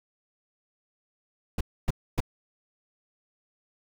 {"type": "noise bursts", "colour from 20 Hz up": "brown", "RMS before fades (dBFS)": -23, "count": 3, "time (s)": [1.58, 2.204], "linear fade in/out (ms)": 5, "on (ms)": 28, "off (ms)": 270, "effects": []}